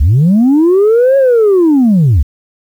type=linear two-way sweep; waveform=sine; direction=up then down; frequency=60 to 554.4 to 60 Hz; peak=-3 dBFS; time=0-2.23 s; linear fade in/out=10 ms; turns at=1.17 s; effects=tanh soft clip ceiling -3 dBFS + 7-bit